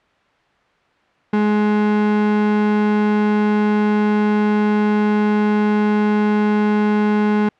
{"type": "tone", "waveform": "35% pulse", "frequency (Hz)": 210, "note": "G#3", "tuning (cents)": 19, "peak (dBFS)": -12, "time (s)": [1.33, 7.49], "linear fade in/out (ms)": 5, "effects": ["white hiss -57 dBFS RMS until 7.59 s", "low-pass 2000 Hz 12 dB/octave"]}